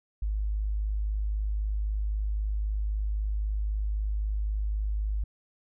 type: tone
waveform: sine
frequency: 51.91 Hz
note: G#1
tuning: in tune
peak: -26 dBFS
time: 0.22-5.24 s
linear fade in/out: 5 ms
effects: none